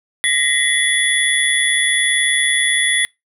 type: tone cluster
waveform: sine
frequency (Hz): 1888 / 2029 / 3418 / 9830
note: A#6 / B6 / G#7 / D#9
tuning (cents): +22 / +46 / +49 / -22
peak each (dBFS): -19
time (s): 0.24-3.05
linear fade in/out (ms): 0
effects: noise-tail reverb RT60 0.2 s tail -26 dB re dry